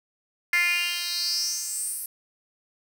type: tone with high-pass filter sweep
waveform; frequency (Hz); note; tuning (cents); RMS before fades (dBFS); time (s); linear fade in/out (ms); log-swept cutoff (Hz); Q
10% pulse; 349.1; F4; -1; -27; 0.53-2.06; 2; 2000 to 11000; 5.9
effects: none